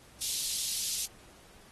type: high-pass noise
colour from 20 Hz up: pink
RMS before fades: -33 dBFS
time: 0.21-1.06 s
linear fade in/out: 10 ms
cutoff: 3700 Hz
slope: 24 dB/octave
effects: pink hiss -57 dBFS RMS until 1.71 s + AAC 32 kbps